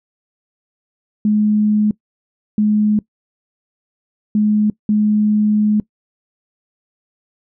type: tone bursts at uneven times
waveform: sine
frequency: 211.2 Hz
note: G#3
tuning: 29 cents sharp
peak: -11 dBFS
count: 4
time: 1.25-1.91 / 2.58-2.99 / 4.35-4.7 / 4.89-5.8 s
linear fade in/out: 2 ms
effects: noise-tail reverb RT60 0.1 s tail -21 dB re dry